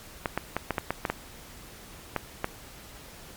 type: clicks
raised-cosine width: 0.5 ms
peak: -11 dBFS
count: 10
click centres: 0.258 / 0.376 / 0.566 / 0.707 / 0.782 / 0.906 / 1.052 / 1.1 / 2.163 / 2.444 s
effects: pink hiss -47 dBFS RMS until 3.36 s + MP3 96 kbps